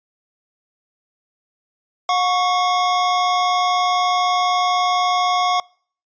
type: tone pair together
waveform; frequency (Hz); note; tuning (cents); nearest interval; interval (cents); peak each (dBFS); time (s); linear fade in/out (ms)
square; 721 / 1111; F#5 / C#6; -45 / +4; perfect fifth; 749; -19; 2.09-5.6; 2
effects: noise-tail reverb RT60 0.5 s tail -26 dB re dry + resampled to 16000 Hz